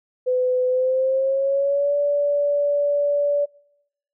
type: tone with pitch glide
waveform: sine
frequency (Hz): 505 to 576.8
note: B4 to D5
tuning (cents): +39 to -31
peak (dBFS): -17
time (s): 0.26-3.46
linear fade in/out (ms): 20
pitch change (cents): +230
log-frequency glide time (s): 0.67-1.96
effects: noise-tail reverb RT60 0.8 s tail -25 dB re dry